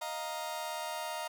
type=chord; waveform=sawtooth; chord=Eb suspended second; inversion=none; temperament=just; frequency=622.3 / 700 / 933.4 Hz; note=Eb5 / F5 / Bb5; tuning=0 / +4 / +2 cents; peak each=-37 / -38 / -35 dBFS; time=0.01-1.28 s; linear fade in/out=10 ms; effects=none